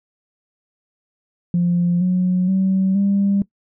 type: tone with pitch steps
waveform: sine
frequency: 174.61 / 182.34 / 190.41 / 198.84 Hz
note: F3 / F#3 / F#3 / G3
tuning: 0 / -25 / +50 / +25 cents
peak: -13 dBFS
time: 1.54-3.42 s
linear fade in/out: 2 ms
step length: 470 ms
effects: noise-tail reverb RT60 0.1 s tail -21 dB re dry + tanh soft clip ceiling -10 dBFS